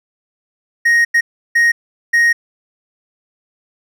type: tone bursts at uneven times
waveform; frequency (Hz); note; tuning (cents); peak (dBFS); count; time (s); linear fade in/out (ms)
triangle; 1871; A#6; +6; -7; 4; 0.85-1.05 / 1.14-1.21 / 1.55-1.72 / 2.13-2.33; 10
effects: none